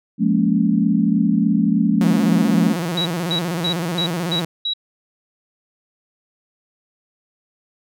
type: chord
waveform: sine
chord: Bb minor seventh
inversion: second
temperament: just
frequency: 174.81 / 209.8 / 233.1 / 279.7 Hz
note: F3 / Ab3 / Bb3 / Db4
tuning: +2 / +18 / 0 / +16 cents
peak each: -20 / -17 / -21 / -21 dBFS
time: 0.18-2.76 s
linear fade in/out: 50 ms
type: tone with vibrato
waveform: sawtooth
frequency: 170.8 Hz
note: F3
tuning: 38 cents flat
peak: -17 dBFS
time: 2.01-4.45 s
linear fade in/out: 2 ms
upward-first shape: square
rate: 16 Hz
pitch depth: 91 cents each way
type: tone bursts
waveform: sine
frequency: 3880 Hz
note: B7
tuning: 31 cents flat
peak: -19 dBFS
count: 6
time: 2.97-4.736 s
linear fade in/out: 5 ms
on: 86 ms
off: 250 ms
effects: none